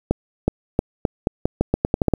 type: accelerating click train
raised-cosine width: 2 ms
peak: -3 dBFS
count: 13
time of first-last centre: 0.11-2.137 s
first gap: 370 ms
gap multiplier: 0.84
effects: 7-bit